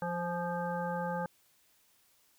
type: harmonic tone with a mistuned harmonic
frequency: 174.61 Hz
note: F3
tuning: in tune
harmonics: 1 / 3 / 5 / 7 / 9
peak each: -37 / -37 / -37 / -44 / -43 dBFS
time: 0.02-1.26 s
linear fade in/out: 2 ms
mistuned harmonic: 5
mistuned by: -35 cents
effects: white hiss -68 dBFS RMS until 2.38 s